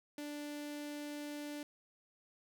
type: tone with notch filter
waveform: sawtooth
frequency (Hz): 293.7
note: D4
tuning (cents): 0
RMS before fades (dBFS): -44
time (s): 0.18-1.63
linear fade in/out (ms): 2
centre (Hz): 1100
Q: 1.7
effects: none